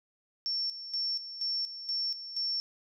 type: tone with tremolo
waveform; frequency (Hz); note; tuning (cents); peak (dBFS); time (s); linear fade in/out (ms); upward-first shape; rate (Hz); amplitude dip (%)
sine; 5440; F8; -46; -29; 0.46-2.6; 0; square; 2.1; 70
effects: none